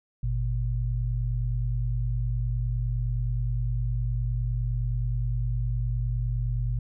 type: tone pair together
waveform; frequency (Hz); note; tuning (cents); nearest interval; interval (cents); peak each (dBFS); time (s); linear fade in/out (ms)
sine; 50.29 / 120; G1 / B2; +45 / -49; octave + minor third; 1506; -27; 0.23-6.79; 5
effects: none